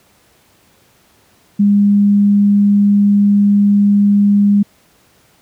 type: tone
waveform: sine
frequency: 203.1 Hz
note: G#3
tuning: 38 cents flat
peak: -7 dBFS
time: 1.59-4.63 s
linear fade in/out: 10 ms
effects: pink hiss -52 dBFS RMS until 5.41 s + high-pass 80 Hz 12 dB/octave